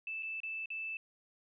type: tone with dropouts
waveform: sine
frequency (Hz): 2637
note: E7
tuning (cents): 0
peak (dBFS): -37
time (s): 0.07-0.97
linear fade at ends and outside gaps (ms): 2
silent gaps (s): 0.225-0.23 / 0.403-0.433 / 0.658-0.703
effects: none